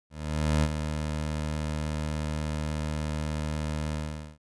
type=tone with ADSR envelope; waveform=20% pulse; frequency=76.5 Hz; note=D#2; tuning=29 cents flat; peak=-16 dBFS; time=0.1-4.38 s; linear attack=530 ms; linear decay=48 ms; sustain=-8 dB; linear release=450 ms; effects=resampled to 24000 Hz